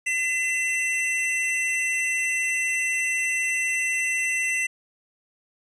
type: tone pair together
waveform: square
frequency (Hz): 2023 / 2696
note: B6 / E7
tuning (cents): +41 / +38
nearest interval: perfect fourth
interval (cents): 497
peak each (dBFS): -26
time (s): 0.06-4.67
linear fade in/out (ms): 10
effects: resampled to 22050 Hz